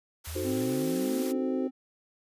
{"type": "high-pass noise", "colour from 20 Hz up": "white", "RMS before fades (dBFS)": -41, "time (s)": [0.24, 1.33], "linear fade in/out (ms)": 20, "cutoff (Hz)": 400, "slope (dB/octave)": 12}
{"type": "exponential sweep", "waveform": "sine", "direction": "up", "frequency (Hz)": [75.9, 311.1], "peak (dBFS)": -36, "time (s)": [0.27, 1.41], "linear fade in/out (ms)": 5}
{"type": "chord", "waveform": "sine", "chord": "D# diminished seventh", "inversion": "none", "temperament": "equal", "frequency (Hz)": [311.1, 370, 440, 523.3], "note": ["D#4", "F#4", "A4", "C5"], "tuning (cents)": [0, 0, 0, 0], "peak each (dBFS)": [-36, -33, -39, -36], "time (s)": [0.35, 1.68], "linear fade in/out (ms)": 10}
{"type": "tone", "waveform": "triangle", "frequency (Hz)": 261.6, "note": "C4", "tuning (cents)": 0, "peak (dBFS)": -27, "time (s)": [0.43, 1.71], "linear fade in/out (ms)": 50}
{"effects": ["resampled to 32000 Hz"]}